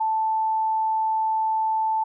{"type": "tone", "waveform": "sine", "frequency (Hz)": 880, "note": "A5", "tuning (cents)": 0, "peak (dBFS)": -20, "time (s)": [0, 2.04], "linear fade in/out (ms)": 10, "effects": []}